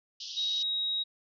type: band-pass noise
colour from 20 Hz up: white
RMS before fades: -41 dBFS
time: 0.2-0.63 s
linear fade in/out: 5 ms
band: 2900 to 5800 Hz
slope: 96 dB/octave
type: tone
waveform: sine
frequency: 3802 Hz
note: A#7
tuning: 33 cents sharp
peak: -28 dBFS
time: 0.36-1.04 s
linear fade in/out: 20 ms
effects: none